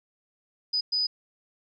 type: tone bursts at uneven times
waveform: sine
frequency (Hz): 4978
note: D#8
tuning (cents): 0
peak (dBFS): -23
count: 2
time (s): 0.73-0.81 / 0.92-1.07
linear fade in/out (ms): 10
effects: none